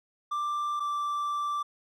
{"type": "tone pair in turn", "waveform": "triangle", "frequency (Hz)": [1180, 1171.2], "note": ["D6", "D6"], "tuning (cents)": [8, -5], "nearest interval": "unison", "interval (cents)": 13, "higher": "first", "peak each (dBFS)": -26, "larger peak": "neither", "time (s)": [[0.31, 0.8], [0.8, 1.63]], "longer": "second", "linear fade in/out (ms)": 10, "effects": []}